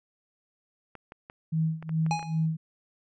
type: clicks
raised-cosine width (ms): 0.5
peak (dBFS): -28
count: 8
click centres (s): 0.953 / 1.121 / 1.299 / 1.826 / 1.893 / 2.064 / 2.194 / 2.228
type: tone with tremolo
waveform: sine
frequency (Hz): 160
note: D#3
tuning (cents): +49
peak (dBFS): -22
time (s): 1.52-2.57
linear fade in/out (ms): 10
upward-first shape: sine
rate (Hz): 2.5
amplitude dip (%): 90
type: tone with exponential decay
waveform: square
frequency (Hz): 830.6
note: G#5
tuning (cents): 0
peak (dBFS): -24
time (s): 2.11-2.46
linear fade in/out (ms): 0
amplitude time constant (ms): 74
effects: resampled to 16000 Hz